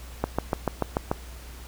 click train, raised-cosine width 1 ms, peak -9 dBFS, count 7, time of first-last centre 0.24-1.115 s, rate 6.86 Hz, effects added 60 Hz sine -40 dBFS peak until 1.67 s + pink hiss -47 dBFS RMS until 1.67 s

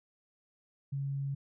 sine tone, 138.59 Hz, C#3, in tune, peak -32 dBFS, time 0.92-1.35 s, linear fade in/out 10 ms, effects none

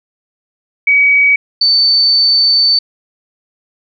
sine tone pair in turn, 2267 / 4534 Hz, C#7 / C#8, +38 / +38 cents, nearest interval octave, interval 1200 cents, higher second, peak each -6 / -7 dBFS, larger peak first, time 0.87-1.36 / 1.61-2.79 s, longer second, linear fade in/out 5 ms, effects none

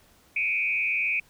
sine tone with frequency modulation, 2401 Hz, D7, 38 cents sharp, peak -23 dBFS, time 0.36-1.2 s, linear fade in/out 5 ms, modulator 110 Hz, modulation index 1.4, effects pink hiss -59 dBFS RMS until 1.29 s

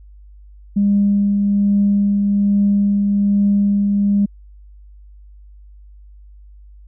sine tone with tremolo, 202 Hz, G#3, 48 cents flat, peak -10 dBFS, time 0.76-4.26 s, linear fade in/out 10 ms, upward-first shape triangle, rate 1.2 Hz, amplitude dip 30%, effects tanh soft clip ceiling -6 dBFS + added 50 Hz sine -39 dBFS peak until 6.87 s

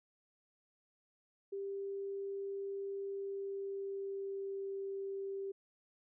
sine tone with pitch glide, 395 to 391.8 Hz, G4 to G4, +13 to -1 cents, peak -38 dBFS, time 1.52-5.52 s, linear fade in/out 10 ms, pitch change -14 cents, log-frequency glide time 3.04-4.73 s, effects none

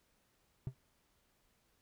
triangle tone with exponential decay, 130 Hz, C3, 11 cents flat, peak -30 dBFS, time 0.67-0.75 s, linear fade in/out 0 ms, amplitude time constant 16 ms, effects pink hiss -75 dBFS RMS until 1.81 s

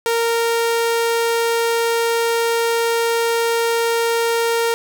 sawtooth tone, 463 Hz, A#4, 12 cents flat, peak -12 dBFS, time 0.06-4.74 s, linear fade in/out 0 ms, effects none

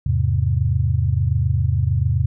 sine chord, E augmented, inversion none, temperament equal, 82.41 / 103.83 / 130.81 Hz, E2 / G#2 / B#2, 0 / 0 / 0 cents, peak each -20 dBFS, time 0.06-2.26 s, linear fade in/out 5 ms, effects none

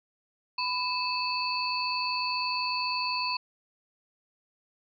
sine tone cluster, 998 / 2610 / 4306 / 4524 Hz, B5 / E7 / C8 / C#8, +18 / -18 / +49 / +34 cents, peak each -31 / -33 / -36 / -33 dBFS, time 0.58-3.37 s, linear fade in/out 5 ms, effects none

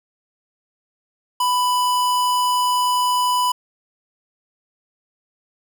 square tone, 993 Hz, B5, 9 cents sharp, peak -17 dBFS, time 1.4-3.52 s, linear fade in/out 5 ms, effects none

